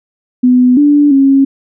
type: tone with pitch steps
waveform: sine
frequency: 250.1 / 291.3 / 272.8 Hz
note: B3 / D4 / C#4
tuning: +22 / -14 / -28 cents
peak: -4 dBFS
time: 0.43-1.45 s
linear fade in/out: 10 ms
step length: 340 ms
effects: none